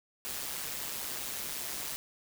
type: noise with amplitude modulation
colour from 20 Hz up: white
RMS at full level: -35 dBFS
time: 0.25-1.96 s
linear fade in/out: 0 ms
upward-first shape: sine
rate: 140 Hz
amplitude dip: 65%
effects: none